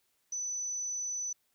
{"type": "tone", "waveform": "sine", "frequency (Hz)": 5990, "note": "F#8", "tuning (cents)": 20, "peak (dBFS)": -33, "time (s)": [0.32, 1.33], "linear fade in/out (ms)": 5, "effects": ["white hiss -75 dBFS RMS until 1.54 s"]}